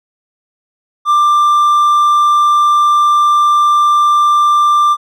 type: tone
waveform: triangle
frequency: 1185 Hz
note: D6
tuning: 15 cents sharp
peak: -5 dBFS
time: 1.05-4.97 s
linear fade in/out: 50 ms
effects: none